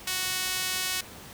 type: tone with high-pass filter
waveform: sawtooth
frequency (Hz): 370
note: F#4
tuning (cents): 0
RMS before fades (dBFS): -30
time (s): 0.07-1.01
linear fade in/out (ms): 5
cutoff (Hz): 2500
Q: 0.61
effects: pink hiss -45 dBFS RMS until 1.33 s + high-pass 60 Hz 12 dB/octave